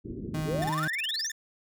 white low-pass noise, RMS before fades -37 dBFS, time 0.04-0.71 s, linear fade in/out 20 ms, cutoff 380 Hz, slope 48 dB/octave
35% pulse tone, 155.56 Hz, D#3, in tune, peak -28 dBFS, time 0.34-0.88 s, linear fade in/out 5 ms
sine exponential sweep, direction up, 392 to 7080 Hz, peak -29 dBFS, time 0.45-1.32 s, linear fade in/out 50 ms
sawtooth tone bursts, 1787 Hz, A6, 26 cents sharp, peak -30 dBFS, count 14, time 0.62-1.317 s, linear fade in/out 2 ms, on 21 ms, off 31 ms
effects none

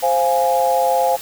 sine chord, F minor, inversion second, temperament equal, 523.3 / 698.5 / 830.6 Hz, C5 / F5 / Ab5, 0 / 0 / 0 cents, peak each -18 dBFS, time 0.02-1.17 s, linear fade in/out 20 ms, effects white hiss -33 dBFS RMS until 1.21 s

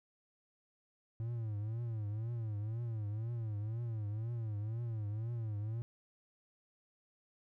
triangle tone with vibrato, 110.7 Hz, A2, 11 cents sharp, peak -34 dBFS, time 1.2-5.82 s, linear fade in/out 0 ms, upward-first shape triangle, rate 2 Hz, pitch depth 150 cents each way, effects none

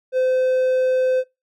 triangle tone, 514 Hz, C5, 31 cents flat, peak -14 dBFS, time 0.12-1.24 s, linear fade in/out 50 ms, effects noise-tail reverb RT60 0.2 s tail -20 dB re dry

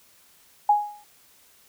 sine tone with exponential decay, 830.6 Hz, G#5, in tune, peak -12 dBFS, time 0.69-1.04 s, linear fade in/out 5 ms, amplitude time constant 74 ms, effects white hiss -57 dBFS RMS until 1.68 s

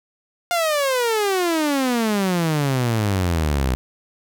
sawtooth exponential sweep, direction down, 711 to 61.4 Hz, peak -14 dBFS, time 0.51-3.75 s, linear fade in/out 0 ms, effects none

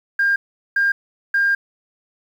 sine tone bursts at uneven times, 1605 Hz, G6, 40 cents sharp, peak -13 dBFS, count 3, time 0.19-0.36 / 0.76-0.92 / 1.34-1.55 s, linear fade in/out 5 ms, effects tanh soft clip ceiling -10 dBFS + 8-bit

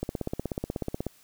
click train, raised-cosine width 2 ms, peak -16 dBFS, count 18, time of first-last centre 0.03-1.067 s, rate 16.4 Hz, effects white hiss -59 dBFS RMS until 1.23 s

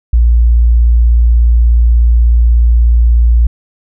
sine tone, 58.27 Hz, A#1, in tune, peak -4 dBFS, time 0.13-3.47 s, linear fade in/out 5 ms, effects none

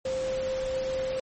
sine tone in noise, 523.3 Hz, C5, in tune, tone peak -27 dBFS, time 0.05-1.2 s, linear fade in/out 5 ms, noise pink, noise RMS -40 dBFS, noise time 0.05-1.2 s, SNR +10 dB, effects MP3 32 kbps

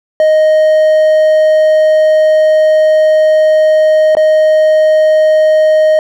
triangle tone with dropouts, 622.3 Hz, D#5, in tune, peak -3 dBFS, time 0.2-5.99 s, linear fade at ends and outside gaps 1 ms, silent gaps 4.151-4.169 s, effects none

